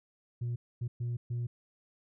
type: tone bursts at uneven times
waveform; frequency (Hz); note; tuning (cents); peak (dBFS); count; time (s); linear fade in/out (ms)
sine; 119.9; A#2; +49; -29; 4; 0.41-0.56 / 0.81-0.88 / 1-1.17 / 1.3-1.47; 10
effects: tanh soft clip ceiling -30 dBFS